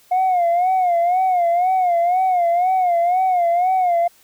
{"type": "tone with vibrato", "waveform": "sine", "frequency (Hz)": 717, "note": "F5", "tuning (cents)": 45, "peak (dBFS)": -12, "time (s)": [0.11, 4.08], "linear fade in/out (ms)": 10, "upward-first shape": "sine", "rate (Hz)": 2, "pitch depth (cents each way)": 92, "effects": ["tanh soft clip ceiling -12 dBFS", "white hiss -53 dBFS RMS until 4.23 s"]}